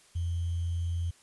sine tone with sample-and-hold, 85.3 Hz, F2, 40 cents flat, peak -28 dBFS, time 0.15-1.11 s, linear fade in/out 10 ms, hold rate 3150 Hz, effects white hiss -60 dBFS RMS until 1.22 s + resampled to 24000 Hz

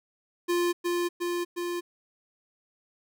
square tone with echo, 349.2 Hz, F4, in tune, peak -24 dBFS, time 0.48-0.73 s, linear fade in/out 20 ms, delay 360 ms, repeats 3, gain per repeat -2 dB, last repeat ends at 1.81 s, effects none

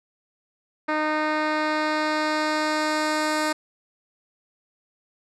10% pulse tone with low-pass filter sweep, 307.2 Hz, D#4, 22 cents flat, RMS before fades -24 dBFS, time 0.88-3.53 s, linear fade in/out 10 ms, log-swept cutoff 2400 to 9500 Hz, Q 0.89, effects none

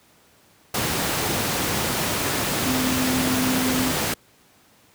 sine tone in noise, 256.4 Hz, C4, 35 cents flat, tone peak -22 dBFS, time 2.66-3.92 s, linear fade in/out 5 ms, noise pink, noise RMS -23 dBFS, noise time 0.74-4.14 s, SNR -2 dB, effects pink hiss -56 dBFS RMS until 4.94 s + high-pass 100 Hz 12 dB/octave

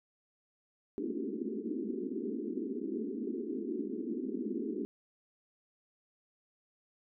pink band-pass noise, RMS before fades -37 dBFS, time 0.98-4.85 s, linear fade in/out 0 ms, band 210 to 420 Hz, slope 96 dB/octave, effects none

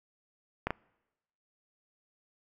clicks, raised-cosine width 0.5 ms, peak -15 dBFS, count 2, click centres 0.67 / 0.706 s, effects noise-tail reverb RT60 1.0 s tail -26 dB re dry

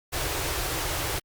pink band-stop noise, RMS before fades -29 dBFS, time 0.12-1.2 s, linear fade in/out 20 ms, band 150 to 290 Hz, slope 96 dB/octave, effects Opus 48 kbps

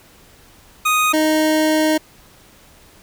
25% pulse tone pair in turn, 1244.5 / 311.1 Hz, D#6 / D#4, 0 / 0 cents, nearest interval 2 octaves, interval 2400 cents, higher first, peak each -10 dBFS, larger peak neither, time 0.85-1.13 / 1.13-1.98 s, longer second, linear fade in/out 10 ms, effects pink hiss -48 dBFS RMS until 3.02 s

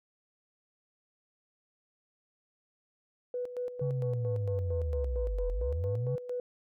sine tone with tremolo, 493.9 Hz, B4, in tune, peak -31 dBFS, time 3.34-6.4 s, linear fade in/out 2 ms, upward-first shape square, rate 4.4 Hz, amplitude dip 65%
sine linear two-way sweep, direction down then up, 140.4 to 39.91 to 140.4 Hz, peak -29 dBFS, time 3.81-6.16 s, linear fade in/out 10 ms, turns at 5.5 s
effects tanh soft clip ceiling -22 dBFS

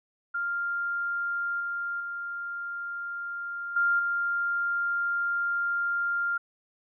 sine tone with level steps, 1396.9 Hz, F6, in tune, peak -27 / -29 / -32 / -21 / -25 dBFS, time 0.34-6.38 s, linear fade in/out 10 ms, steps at 1.6 / 2 / 3.76 / 3.99 s, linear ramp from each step 5 ms, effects none

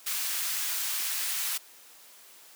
white high-pass noise, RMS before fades -31 dBFS, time 0.06-1.58 s, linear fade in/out 10 ms, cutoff 1300 Hz, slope 12 dB/octave, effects white hiss -53 dBFS RMS until 2.55 s + high-pass 300 Hz 12 dB/octave

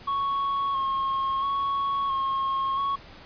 triangle tone with vibrato, 1095 Hz, C#6, 22 cents flat, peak -22 dBFS, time 0.07-2.96 s, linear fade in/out 10 ms, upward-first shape square, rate 0.74 Hz, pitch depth 22 cents each way, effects pink hiss -47 dBFS RMS until 3.25 s + resampled to 11025 Hz

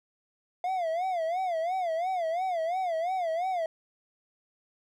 triangle tone with vibrato, 698.5 Hz, F5, in tune, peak -25 dBFS, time 0.64-3.66 s, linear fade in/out 2 ms, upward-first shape sine, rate 2.9 Hz, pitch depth 150 cents each way, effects none

